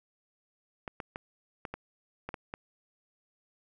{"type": "clicks", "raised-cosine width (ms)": 0.5, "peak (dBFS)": -22, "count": 8, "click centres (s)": [0.878, 1.002, 1.159, 1.652, 1.74, 2.29, 2.342, 2.539], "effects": []}